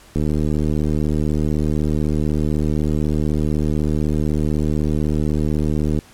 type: click train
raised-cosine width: 3 ms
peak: -8 dBFS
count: 444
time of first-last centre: 0.16-5.989 s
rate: 76 Hz
effects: pink hiss -47 dBFS RMS until 6.13 s + low-pass 12000 Hz 12 dB/octave